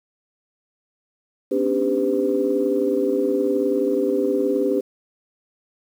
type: tone cluster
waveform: sine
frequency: 249.7 / 281.8 / 300.8 / 396.5 / 505 Hz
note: B3 / C#4 / D4 / G4 / B4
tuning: +19 / +29 / +42 / +20 / +39 cents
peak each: -29 / -23 / -29 / -21 / -23 dBFS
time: 1.51-4.81 s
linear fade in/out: 10 ms
effects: tanh soft clip ceiling -7 dBFS + 8-bit